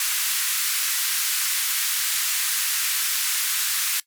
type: band-pass noise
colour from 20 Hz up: white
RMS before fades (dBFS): -24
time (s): 0-4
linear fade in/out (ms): 2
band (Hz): 1300 to 15000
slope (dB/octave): 24
effects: noise-tail reverb RT60 0.1 s tail -19 dB re dry